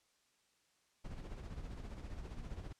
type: noise with tremolo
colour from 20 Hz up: brown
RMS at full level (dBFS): -44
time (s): 1.04-2.73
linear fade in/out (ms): 10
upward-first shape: sine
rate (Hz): 15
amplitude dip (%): 55
effects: white hiss -75 dBFS RMS until 2.79 s + low-pass 8000 Hz 12 dB/octave